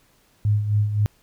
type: tone with tremolo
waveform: sine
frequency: 104.6 Hz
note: G#2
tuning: 13 cents sharp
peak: -15 dBFS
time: 0.45-1.06 s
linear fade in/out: 0 ms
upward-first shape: sine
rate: 3.8 Hz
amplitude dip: 60%
effects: pink hiss -60 dBFS RMS until 1.22 s